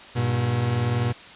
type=tone pair together; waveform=40% pulse; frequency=99.9 / 120.57 Hz; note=G2 / B2; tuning=+33 / -41 cents; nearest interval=minor third; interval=326 cents; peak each=-27 / -21 dBFS; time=0.15-1.13 s; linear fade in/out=20 ms; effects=white hiss -43 dBFS RMS until 1.35 s + resampled to 8000 Hz